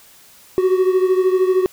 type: beating tone pair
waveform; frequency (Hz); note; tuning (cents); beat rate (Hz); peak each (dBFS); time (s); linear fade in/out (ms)
triangle; 370 / 383; F#4 / G4; 0 / -40; 13; -12 / -17; 0.58-1.66; 0
effects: white hiss -47 dBFS RMS until 1.72 s